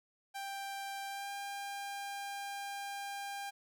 sawtooth tone with pitch glide, 789 to 800 Hz, G5 to G5, +11 to +35 cents, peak -36 dBFS, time 0.34-3.51 s, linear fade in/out 20 ms, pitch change +24 cents, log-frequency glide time 1.08-1.3 s, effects none

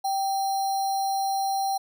sine tone with sample-and-hold, 780 Hz, G5, 9 cents flat, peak -23 dBFS, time 0.04-1.78 s, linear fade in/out 10 ms, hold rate 4900 Hz, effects none

